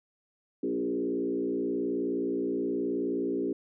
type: tone with frequency modulation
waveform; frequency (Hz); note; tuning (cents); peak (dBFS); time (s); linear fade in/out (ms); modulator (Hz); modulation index
sine; 338.3; E4; +45; -27; 0.63-3.53; 5; 59; 1.6
effects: none